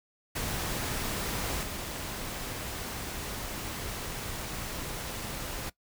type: noise with level steps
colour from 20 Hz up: pink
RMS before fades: -33 / -37 dBFS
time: 0.35-5.7 s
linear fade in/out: 10 ms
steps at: 1.63 s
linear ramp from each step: 2 ms
effects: noise-tail reverb RT60 0.1 s tail -20 dB re dry